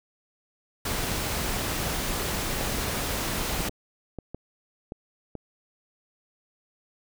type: noise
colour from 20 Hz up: pink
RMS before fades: -29 dBFS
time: 0.85-3.69 s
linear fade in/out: 5 ms
type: clicks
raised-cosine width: 2 ms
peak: -22 dBFS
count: 10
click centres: 2.433 / 2.611 / 2.881 / 3.359 / 3.606 / 3.694 / 4.187 / 4.346 / 4.921 / 5.353 s
effects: none